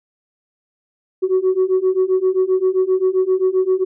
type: beating tone pair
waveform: sine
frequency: 370 / 377.6 Hz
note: F#4 / F#4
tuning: 0 / +35 cents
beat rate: 7.6 Hz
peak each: -16 / -15 dBFS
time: 1.22-3.85 s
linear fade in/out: 20 ms
effects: tanh soft clip ceiling -9 dBFS